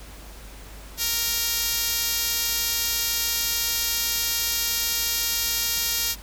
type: tone with band-pass filter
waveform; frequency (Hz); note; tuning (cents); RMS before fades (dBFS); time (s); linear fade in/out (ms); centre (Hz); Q
5% pulse; 466.2; A#4; 0; -25; 0.97-6.16; 50; 11000; 0.93
effects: added 50 Hz sine -41 dBFS peak until 6.22 s + pink hiss -45 dBFS RMS until 6.22 s